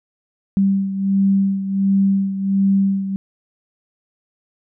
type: beating tone pair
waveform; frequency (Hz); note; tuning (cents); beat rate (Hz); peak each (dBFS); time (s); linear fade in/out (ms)
sine; 195.2 / 196.6; G3 / G3; -7 / +5; 1.4; -15 / -21; 0.57-3.16; 0
effects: none